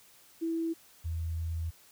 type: tone pair in turn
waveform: sine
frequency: 328.9 / 82.22 Hz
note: E4 / E2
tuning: -4 / -4 cents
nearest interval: 2 octaves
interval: 2400 cents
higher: first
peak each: -29 / -31 dBFS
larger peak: first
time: 0.41-0.74 / 1.04-1.71 s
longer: second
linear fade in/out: 20 ms
effects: white hiss -59 dBFS RMS until 1.91 s